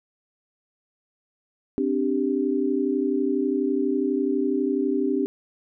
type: chord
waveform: sine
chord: C suspended second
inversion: none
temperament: equal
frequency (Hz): 261.6 / 293.7 / 392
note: C4 / D4 / G4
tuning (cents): 0 / 0 / 0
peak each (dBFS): -25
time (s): 1.78-5.26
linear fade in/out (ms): 0
effects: none